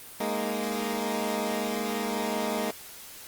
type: chord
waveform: 15% pulse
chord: Ab suspended second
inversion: none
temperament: equal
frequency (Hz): 207.7 / 233.1 / 311.1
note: Ab3 / Bb3 / Eb4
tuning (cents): 0 / 0 / 0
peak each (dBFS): -25 / -25 / -30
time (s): 0.2-2.71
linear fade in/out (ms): 5
effects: white hiss -45 dBFS RMS until 3.27 s + Opus 32 kbps